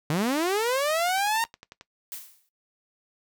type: linear sweep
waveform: sawtooth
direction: up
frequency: 141.5 to 930 Hz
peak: -19 dBFS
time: 0.1-1.44 s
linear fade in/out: 0 ms
type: click train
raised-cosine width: 0.2 ms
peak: -26 dBFS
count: 11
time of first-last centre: 0.91-1.811 s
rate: 11.1 Hz
type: noise with exponential decay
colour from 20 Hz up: blue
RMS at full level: -34 dBFS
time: 2.12-2.49 s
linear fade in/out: 0 ms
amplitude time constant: 80 ms
effects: noise-tail reverb RT60 0.1 s tail -18 dB re dry